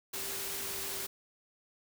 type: tone in noise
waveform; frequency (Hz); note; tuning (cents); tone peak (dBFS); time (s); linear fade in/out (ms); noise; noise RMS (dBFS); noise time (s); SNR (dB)
sine; 392.4; G4; +2; -48; 0.13-1.07; 10; white; -38; 0.13-1.07; -13
effects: none